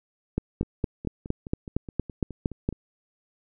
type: two click trains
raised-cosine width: 3 ms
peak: -24 / -11 dBFS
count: 11 / 11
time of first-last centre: 0.63-2.726 / 0.38-2.689 s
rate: 4.77 / 4.33 Hz
effects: none